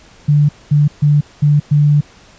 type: tone bursts at uneven times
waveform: sine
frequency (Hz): 147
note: D3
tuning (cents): +2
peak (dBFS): -7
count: 5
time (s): 0.28-0.49 / 0.71-0.88 / 1.02-1.21 / 1.42-1.6 / 1.71-2.01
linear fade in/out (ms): 10
effects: pink hiss -44 dBFS RMS until 2.38 s + resampled to 16000 Hz